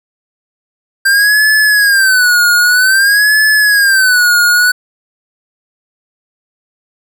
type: tone with vibrato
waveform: square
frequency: 1572 Hz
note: G6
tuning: 4 cents sharp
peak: -7 dBFS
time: 1.05-4.72 s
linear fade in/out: 10 ms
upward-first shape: sine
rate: 0.52 Hz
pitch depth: 160 cents each way
effects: none